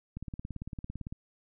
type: click train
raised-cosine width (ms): 5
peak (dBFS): -26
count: 18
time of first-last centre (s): 0.17-1.125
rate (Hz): 17.8
effects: none